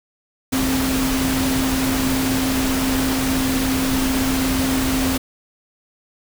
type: tone in noise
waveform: sine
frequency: 263.2 Hz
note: C4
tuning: 10 cents sharp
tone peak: -19 dBFS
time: 0.52-5.18 s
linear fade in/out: 10 ms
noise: pink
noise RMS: -23 dBFS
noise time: 0.52-5.18 s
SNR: +1 dB
effects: none